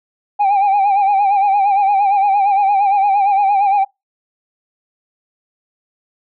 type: tone with vibrato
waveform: sine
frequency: 799 Hz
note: G5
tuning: 33 cents sharp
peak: -8 dBFS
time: 0.39-3.85 s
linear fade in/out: 20 ms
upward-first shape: sine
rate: 8.7 Hz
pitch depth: 68 cents each way
effects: noise-tail reverb RT60 0.2 s tail -25 dB re dry + tanh soft clip ceiling -9 dBFS